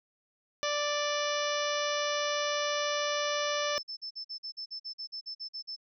harmonic tone, 587.3 Hz, D5, in tune, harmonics 1 / 2 / 3 / 4 / 5 / 6 / 7 / 8 / 9 / 10, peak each -32 / -35 / -38 / -40 / -39 / -40 / -44 / -46 / -41 / -41 dBFS, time 0.63-3.78 s, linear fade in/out 0 ms
sine tone bursts, 5274 Hz, E8, in tune, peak -36 dBFS, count 15, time 3.74-5.764 s, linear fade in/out 20 ms, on 92 ms, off 46 ms
effects none

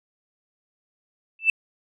sine tone with exponential growth, 2648 Hz, E7, 7 cents sharp, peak -10 dBFS, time 1.39-1.5 s, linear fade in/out 2 ms, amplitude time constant 23 ms, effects tanh soft clip ceiling -6 dBFS

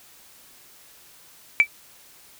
sine tone with exponential decay, 2316 Hz, D7, 25 cents flat, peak -6 dBFS, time 1.6-1.67 s, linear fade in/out 0 ms, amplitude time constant 15 ms, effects tanh soft clip ceiling -5 dBFS + white hiss -51 dBFS RMS until 2.39 s

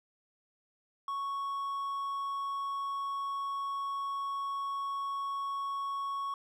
triangle tone, 1108.7 Hz, C#6, in tune, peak -31 dBFS, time 1.08-6.34 s, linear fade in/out 2 ms, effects none

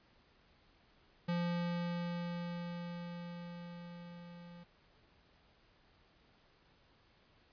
square tone with level ramp, 173.3 Hz, F3, 13 cents flat, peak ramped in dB -33 to -52 dBFS, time 1.28-4.64 s, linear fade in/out 10 ms, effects pink hiss -68 dBFS RMS until 7.52 s + resampled to 11025 Hz

